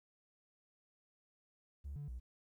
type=tone with pitch steps; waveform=triangle; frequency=70.8 / 144.5 / 60.9 Hz; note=C#2 / D3 / B1; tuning=+37 / -28 / -24 cents; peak=-39 dBFS; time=1.84-2.2 s; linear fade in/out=20 ms; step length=120 ms; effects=tanh soft clip ceiling -39 dBFS + 13-bit